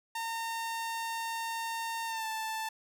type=tone with pitch glide; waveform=sawtooth; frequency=913 to 882.4 Hz; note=A#5 to A5; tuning=-36 to +5 cents; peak=-30 dBFS; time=0.15-2.69 s; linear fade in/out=5 ms; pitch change=-59 cents; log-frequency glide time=2.06-2.27 s; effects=none